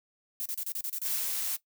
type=noise bursts; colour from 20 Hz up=violet; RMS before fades=-34 dBFS; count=9; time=0.4-1.16 s; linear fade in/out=0 ms; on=56 ms; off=32 ms
type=noise; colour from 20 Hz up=blue; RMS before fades=-32 dBFS; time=1.04-1.57 s; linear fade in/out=20 ms
effects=noise-tail reverb RT60 0.1 s tail -17 dB re dry